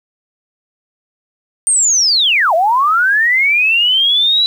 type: linear two-way sweep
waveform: sine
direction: down then up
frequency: 8880 to 622.3 to 3972 Hz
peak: -9 dBFS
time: 1.67-4.46 s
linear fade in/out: 0 ms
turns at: 2.54 s
effects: 7-bit